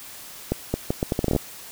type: accelerating click train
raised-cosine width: 2 ms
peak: -8 dBFS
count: 12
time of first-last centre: 0.52-1.363 s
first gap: 220 ms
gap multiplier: 0.75
effects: white hiss -41 dBFS RMS until 1.71 s